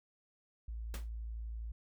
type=tone; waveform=sine; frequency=56 Hz; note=A1; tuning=31 cents sharp; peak=-39 dBFS; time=0.68-1.72 s; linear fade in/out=5 ms
type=noise with exponential decay; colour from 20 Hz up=pink; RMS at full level=-42 dBFS; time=0.94-1.09 s; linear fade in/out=1 ms; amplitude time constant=31 ms
effects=none